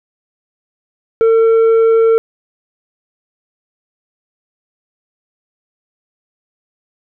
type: tone with tanh clipping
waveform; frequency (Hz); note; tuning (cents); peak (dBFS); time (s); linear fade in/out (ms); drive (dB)
sine; 451.9; A4; +46; -8; 1.21-2.18; 0; 5
effects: none